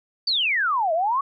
sine exponential two-way sweep, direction down then up, 4699 to 622.3 to 1150 Hz, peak -19 dBFS, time 0.27-1.21 s, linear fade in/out 5 ms, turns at 0.93 s, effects none

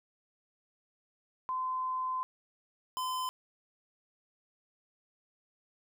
sine / square tone pair in turn, 1028 / 1022.4 Hz, C6 / C6, -31 / -40 cents, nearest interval unison, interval 9 cents, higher first, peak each -31 / -33 dBFS, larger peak first, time 1.49-2.23 / 2.97-3.29 s, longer first, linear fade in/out 0 ms, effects none

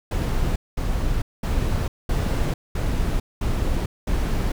brown noise bursts, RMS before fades -22 dBFS, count 7, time 0.11-4.52 s, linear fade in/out 5 ms, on 450 ms, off 210 ms, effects none

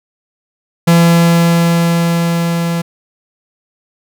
45% pulse tone with level ramp, 169 Hz, E3, 43 cents sharp, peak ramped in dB -5 to -14 dBFS, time 0.87-2.82 s, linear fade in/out 10 ms, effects none

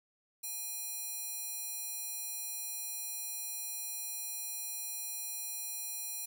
square tone with high-pass filter, 820 Hz, G#5, 22 cents flat, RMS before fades -40 dBFS, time 0.43-6.26 s, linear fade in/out 10 ms, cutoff 8100 Hz, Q 0.69, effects none

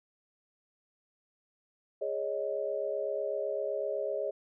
sine chord, Ab suspended fourth, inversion none, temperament equal with one note detuned, 412.9 / 554.4 / 622.3 Hz, Ab4 / Db5 / Eb5, -10 / 0 / 0 cents, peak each -36 / -34 / -35 dBFS, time 2.01-4.31 s, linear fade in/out 10 ms, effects none

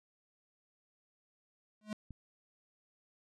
square tone with exponential growth, 212.6 Hz, G#3, 41 cents sharp, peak -34 dBFS, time 1.81-1.93 s, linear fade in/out 2 ms, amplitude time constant 25 ms
click, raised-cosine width 5 ms, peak -35 dBFS, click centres 2.107 s
effects low-pass 8000 Hz 12 dB/octave

